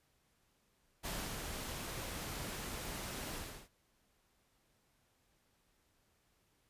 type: noise with ADSR envelope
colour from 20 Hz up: pink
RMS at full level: -40 dBFS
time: 1.03-3.69 s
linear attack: 28 ms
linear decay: 280 ms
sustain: -3 dB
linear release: 340 ms
effects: pink hiss -75 dBFS RMS until 6.69 s + resampled to 32000 Hz